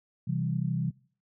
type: chord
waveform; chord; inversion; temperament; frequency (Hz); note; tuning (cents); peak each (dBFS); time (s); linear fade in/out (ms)
sine; C major; none; equal; 130.81 / 164.81 / 196; C3 / E3 / G3; 0 / 0 / 0; -30 / -30 / -35; 0.27-0.91; 10
effects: noise-tail reverb RT60 0.5 s tail -23 dB re dry